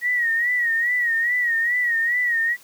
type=tone with vibrato; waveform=sine; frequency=1900 Hz; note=A#6; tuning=33 cents sharp; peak=-18 dBFS; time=0.01-2.57 s; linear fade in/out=50 ms; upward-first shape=sine; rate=2.4 Hz; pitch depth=79 cents each way; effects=white hiss -50 dBFS RMS until 2.63 s + high-pass 150 Hz 12 dB/octave